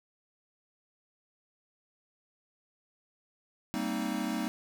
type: chord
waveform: square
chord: C minor seventh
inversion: second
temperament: equal with one note detuned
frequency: 196 / 230 / 261.6 / 311.1 Hz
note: G3 / Bb3 / C4 / Eb4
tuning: 0 / -23 / 0 / 0 cents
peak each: -38 / -36 / -38 / -37 dBFS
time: 3.74-4.48 s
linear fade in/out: 0 ms
effects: none